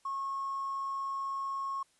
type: tone with hard clipping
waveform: triangle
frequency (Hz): 1091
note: C#6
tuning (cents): -28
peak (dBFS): -33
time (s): 0.05-1.83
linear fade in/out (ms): 5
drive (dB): 3
effects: white hiss -69 dBFS RMS until 1.99 s + resampled to 24000 Hz